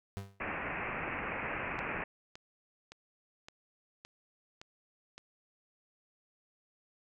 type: tone with exponential decay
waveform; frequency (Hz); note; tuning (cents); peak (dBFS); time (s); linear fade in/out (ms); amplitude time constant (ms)
35% pulse; 98.6; G2; +11; -33; 0.17-0.42; 0; 53
type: low-pass noise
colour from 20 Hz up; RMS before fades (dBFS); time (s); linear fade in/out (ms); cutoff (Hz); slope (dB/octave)
white; -38; 0.4-2.04; 5; 2600; 96
type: click train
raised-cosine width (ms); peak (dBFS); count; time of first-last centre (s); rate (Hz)
0.2; -30; 7; 1.79-5.18; 1.77
effects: none